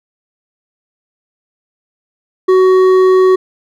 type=tone with hard clipping; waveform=triangle; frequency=373.6 Hz; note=F#4; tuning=17 cents sharp; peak=-7 dBFS; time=2.48-3.36 s; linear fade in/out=10 ms; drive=11 dB; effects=none